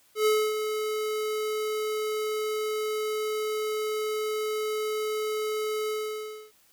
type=tone with ADSR envelope; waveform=square; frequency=429.7 Hz; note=A4; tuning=41 cents flat; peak=-20 dBFS; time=0.15-6.52 s; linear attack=110 ms; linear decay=270 ms; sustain=-8 dB; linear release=630 ms; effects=white hiss -62 dBFS RMS until 6.72 s

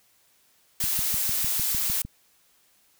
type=noise; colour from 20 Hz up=blue; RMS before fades=-26 dBFS; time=0.8-2.02 s; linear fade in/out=5 ms
type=click train; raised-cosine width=5 ms; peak=-23 dBFS; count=9; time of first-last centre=0.84-2.05 s; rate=6.61 Hz
effects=white hiss -63 dBFS RMS until 2.99 s

